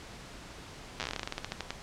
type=slowing click train; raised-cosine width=0.2 ms; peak=-16 dBFS; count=20; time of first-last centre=1-1.706 s; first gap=8 ms; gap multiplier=1.15; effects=pink hiss -47 dBFS RMS until 1.82 s + low-pass 7000 Hz 12 dB/octave